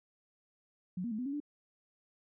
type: tone with pitch steps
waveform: sine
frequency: 181.6 / 237.6 / 214.2 / 250.2 / 278.4 / 292.9 Hz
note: F#3 / A#3 / A3 / B3 / C#4 / D4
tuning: -32 / +33 / -46 / +23 / +8 / -5 cents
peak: -34 dBFS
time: 0.97-1.402 s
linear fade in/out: 5 ms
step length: 72 ms
effects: none